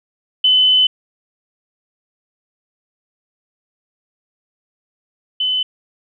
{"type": "tone pair in turn", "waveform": "sine", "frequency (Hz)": [3025, 3025], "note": ["F#7", "F#7"], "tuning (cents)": [38, 38], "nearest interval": "unison", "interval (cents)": 0, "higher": "neither", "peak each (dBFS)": [-9, -15], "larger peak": "first", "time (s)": [[0.44, 0.87], [5.4, 5.63]], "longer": "first", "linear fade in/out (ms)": 5, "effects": []}